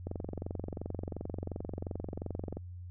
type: click train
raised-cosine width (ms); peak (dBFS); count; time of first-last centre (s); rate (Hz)
2; -24; 58; 0.07-2.57; 22.8
effects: added 89 Hz sine -42 dBFS peak until 2.9 s